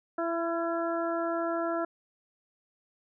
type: harmonic tone with a mistuned harmonic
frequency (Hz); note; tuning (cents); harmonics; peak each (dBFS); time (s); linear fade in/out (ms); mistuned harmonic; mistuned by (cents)
334.8; E4; +27; 1 / 2 / 3 / 4 / 5; -32 / -31 / -40 / -35 / -43; 0.18-1.85; 5; 4; +18
effects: none